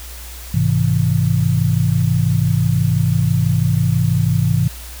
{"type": "chord", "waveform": "sine", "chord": "Ab augmented", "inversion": "none", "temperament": "just", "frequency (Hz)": [103.83, 129.78, 162.23], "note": ["Ab2", "C3", "E3"], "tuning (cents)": [0, -14, -27], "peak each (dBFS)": -17, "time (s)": [0.54, 4.68], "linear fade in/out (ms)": 5, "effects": ["added 60 Hz sine -32 dBFS peak until 5 s", "white hiss -36 dBFS RMS until 5 s"]}